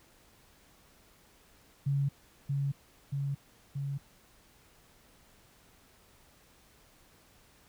sine tone with echo, 139.7 Hz, C#3, 14 cents sharp, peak -26 dBFS, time 1.86-2.09 s, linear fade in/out 10 ms, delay 630 ms, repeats 3, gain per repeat -2 dB, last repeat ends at 3.98 s, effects pink hiss -62 dBFS RMS until 7.68 s

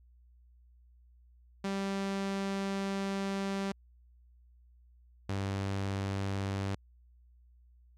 sawtooth tone pair in turn, 196 / 98 Hz, G3 / G2, 0 / 0 cents, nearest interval octave, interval 1200 cents, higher first, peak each -28 dBFS, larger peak neither, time 1.64-3.72 / 5.29-6.75 s, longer first, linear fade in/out 5 ms, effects added 60 Hz sine -58 dBFS peak until 7.97 s + low-pass 7000 Hz 12 dB/octave

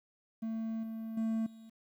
triangle tone with level steps, 223.4 Hz, A3, 27 cents sharp, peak -32 / -36 / -28 / -48 dBFS, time 0.42-1.7 s, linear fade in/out 10 ms, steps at 0.83 / 1.17 / 1.46 s, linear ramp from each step 5 ms, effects 11-bit

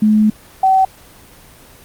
sine tone pair in turn, 214 / 762.6 Hz, A3 / G5, -48 / -48 cents, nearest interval octave + minor seventh, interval 2200 cents, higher second, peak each -8 dBFS, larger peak neither, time 0.02-0.3 / 0.63-0.85 s, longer first, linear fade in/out 5 ms, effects pink hiss -42 dBFS RMS until 1.84 s + Opus 24 kbps

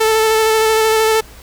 sawtooth tone with vibrato, 440 Hz, A4, in tune, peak -7 dBFS, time 0-1.21 s, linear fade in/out 10 ms, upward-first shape square, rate 13 Hz, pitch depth 13 cents each way, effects added 60 Hz sine -40 dBFS peak until 1.42 s + pink hiss -41 dBFS RMS until 1.42 s

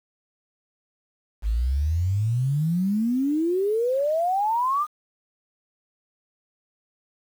sine exponential sweep, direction up, 50.6 to 1244.5 Hz, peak -20 dBFS, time 1.42-4.87 s, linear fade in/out 50 ms, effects 8-bit

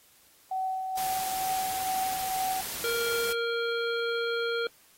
sine tone with tremolo, 756 Hz, F#5, 37 cents sharp, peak -27 dBFS, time 0.51-2.61 s, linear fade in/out 5 ms, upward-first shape sine, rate 2.2 Hz, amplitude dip 35%
white noise, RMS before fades -36 dBFS, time 0.97-3.33 s, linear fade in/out 5 ms
harmonic tone, 466.2 Hz, A#4, in tune, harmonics 1 / 3 / 5 / 7 / 9, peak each -29 / -32 / -42 / -38 / -41 dBFS, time 2.84-4.67 s, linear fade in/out 2 ms
effects white hiss -60 dBFS RMS until 4.97 s + AAC 48 kbps

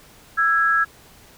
sine tone pair together, 1332.2 / 1656 Hz, E6 / G#6, +18 / -5 cents, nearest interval major third, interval 377 cents, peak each -18 dBFS, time 0.37-0.85 s, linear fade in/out 20 ms, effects pink hiss -49 dBFS RMS until 1.37 s

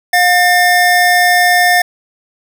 square tone pair together, 713.9 / 1800 Hz, F5 / A6, +38 / +39 cents, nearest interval octave + major third, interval 1601 cents, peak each -11 dBFS, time 0.13-1.82 s, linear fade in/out 5 ms, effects none

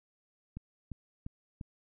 click train, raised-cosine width 5 ms, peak -28 dBFS, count 4, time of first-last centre 0.57-1.612 s, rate 2.88 Hz, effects none

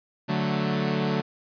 sawtooth chord, D major, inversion none, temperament equal, 146.83 / 185 / 220 Hz, D3 / F#3 / A3, 0 / 0 / 0 cents, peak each -24 dBFS, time 0.28-1.22 s, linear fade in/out 20 ms, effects resampled to 11025 Hz

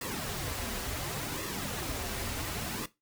pink noise with flanger, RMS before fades -36 dBFS, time 0.01-2.86 s, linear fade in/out 5 ms, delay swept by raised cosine 1.3 to 6.7 ms, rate 0.7 Hz, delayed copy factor -0.65, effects noise-tail reverb RT60 0.2 s tail -17 dB re dry

